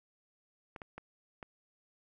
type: clicks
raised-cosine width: 0.5 ms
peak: -29 dBFS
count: 4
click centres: 0.762 / 0.818 / 0.98 / 1.428 s
effects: none